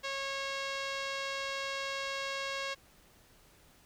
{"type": "tone with low-pass filter", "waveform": "5% pulse", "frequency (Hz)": 547, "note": "C#5", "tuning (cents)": -23, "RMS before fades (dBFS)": -37, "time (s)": [0.03, 2.75], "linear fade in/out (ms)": 20, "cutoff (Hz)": 4300, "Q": 0.55, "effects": ["pink hiss -62 dBFS RMS until 3.85 s"]}